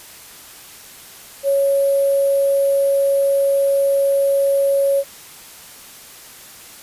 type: tone with sample-and-hold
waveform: sine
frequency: 554.4 Hz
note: C#5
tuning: in tune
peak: -13 dBFS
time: 1.43-5.04 s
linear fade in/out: 50 ms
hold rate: 11025 Hz
effects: white hiss -40 dBFS RMS until 6.82 s + resampled to 32000 Hz